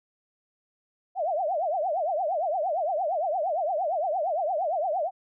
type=tone with vibrato; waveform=sine; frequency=677 Hz; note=E5; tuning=46 cents sharp; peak=-24 dBFS; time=1.15-5.11 s; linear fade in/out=50 ms; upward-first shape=triangle; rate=8.7 Hz; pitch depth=290 cents each way; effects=none